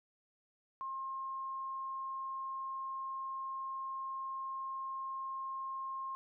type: tone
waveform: sine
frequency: 1067 Hz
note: C6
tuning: 34 cents sharp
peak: -38 dBFS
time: 0.81-6.15 s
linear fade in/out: 0 ms
effects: none